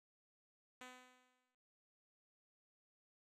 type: tone with exponential decay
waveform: 5% pulse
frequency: 252.5 Hz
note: B3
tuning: 39 cents sharp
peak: -39 dBFS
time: 0.81-1.55 s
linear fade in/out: 1 ms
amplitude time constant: 160 ms
effects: noise-tail reverb RT60 0.7 s tail -19 dB re dry + low-pass 9000 Hz 12 dB/octave